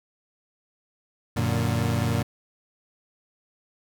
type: chord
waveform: 30% pulse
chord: Gb augmented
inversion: none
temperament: equal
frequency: 92.5 / 116.54 / 146.83 Hz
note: Gb2 / Bb2 / D3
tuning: 0 / 0 / 0 cents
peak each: -25 / -22 / -27 dBFS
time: 1.36-2.23 s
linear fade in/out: 10 ms
effects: none